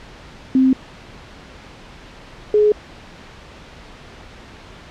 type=tone pair in turn; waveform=sine; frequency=261.6 / 420.9 Hz; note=C4 / G#4; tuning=0 / +23 cents; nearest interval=minor sixth; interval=823 cents; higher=second; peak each=-10 dBFS; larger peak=neither; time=0.55-0.73 / 2.54-2.72 s; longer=neither; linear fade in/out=2 ms; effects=pink hiss -40 dBFS RMS until 4.9 s + low-pass 4000 Hz 12 dB/octave